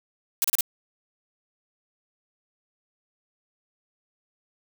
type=noise bursts; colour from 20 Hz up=blue; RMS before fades=-22 dBFS; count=4; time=0.42-0.608 s; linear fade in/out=0 ms; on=23 ms; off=32 ms; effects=none